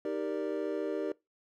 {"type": "chord", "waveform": "triangle", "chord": "Eb major seventh", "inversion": "none", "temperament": "equal", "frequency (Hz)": [311.1, 392, 466.2, 587.3], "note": ["Eb4", "G4", "Bb4", "D5"], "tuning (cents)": [0, 0, 0, 0], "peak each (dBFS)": [-35, -34, -35, -36], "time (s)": [0.05, 1.12], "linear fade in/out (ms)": 2, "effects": ["noise-tail reverb RT60 0.2 s tail -22 dB re dry"]}